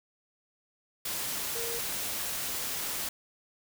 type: tone in noise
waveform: sine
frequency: 466.2 Hz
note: A#4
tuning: in tune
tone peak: -37 dBFS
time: 1.55-1.79 s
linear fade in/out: 5 ms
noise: white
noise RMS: -34 dBFS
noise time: 1.05-3.09 s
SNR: -6 dB
effects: none